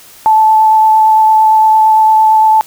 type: tone with vibrato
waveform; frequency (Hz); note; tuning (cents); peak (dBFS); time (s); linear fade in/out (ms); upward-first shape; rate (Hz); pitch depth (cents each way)
sine; 873; A5; -14; -4; 0.26-2.61; 0; sine; 8.8; 10
effects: white hiss -38 dBFS RMS until 2.66 s